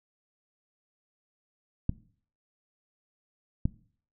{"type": "clicks", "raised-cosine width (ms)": 5, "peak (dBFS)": -13, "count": 2, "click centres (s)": [1.894, 3.655], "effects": ["noise-tail reverb RT60 0.5 s tail -20 dB re dry"]}